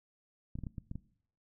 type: clicks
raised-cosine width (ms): 5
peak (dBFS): -28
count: 7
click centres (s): 0.555 / 0.588 / 0.637 / 0.668 / 0.782 / 0.914 / 0.956
effects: noise-tail reverb RT60 0.6 s tail -19 dB re dry